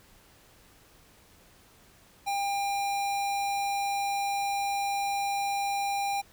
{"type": "tone", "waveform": "square", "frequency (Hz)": 800, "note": "G5", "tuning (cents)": 35, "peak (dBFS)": -28, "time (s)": [2.26, 6.22], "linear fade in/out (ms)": 20, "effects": ["pink hiss -58 dBFS RMS until 6.32 s"]}